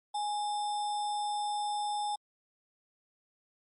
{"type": "tone with sample-and-hold", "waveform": "sine", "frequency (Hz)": 830.6, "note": "G#5", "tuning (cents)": 0, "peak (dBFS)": -30, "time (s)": [0.14, 2.16], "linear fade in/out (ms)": 10, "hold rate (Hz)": 4410, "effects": ["MP3 48 kbps"]}